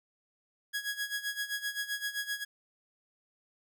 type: tone with tremolo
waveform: sawtooth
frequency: 1662 Hz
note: G#6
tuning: 1 cent sharp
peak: -27 dBFS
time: 0.73-2.45 s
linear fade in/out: 20 ms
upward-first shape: sine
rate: 7.7 Hz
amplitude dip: 80%
effects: none